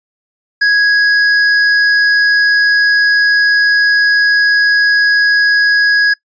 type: tone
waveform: square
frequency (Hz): 1661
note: G#6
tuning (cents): 0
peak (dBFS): -8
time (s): 0.61-6.14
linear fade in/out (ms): 10
effects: noise-tail reverb RT60 0.1 s tail -23 dB re dry + resampled to 16000 Hz